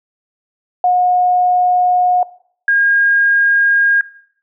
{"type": "tone pair in turn", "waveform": "sine", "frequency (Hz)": [723, 1623.1], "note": ["F#5", "G#6"], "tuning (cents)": [-40, -40], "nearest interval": "octave + major second", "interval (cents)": 1400, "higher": "second", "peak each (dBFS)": -9, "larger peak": "neither", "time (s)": [[0.84, 2.23], [2.68, 4.01]], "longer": "first", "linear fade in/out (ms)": 2, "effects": ["noise-tail reverb RT60 0.6 s tail -19 dB re dry"]}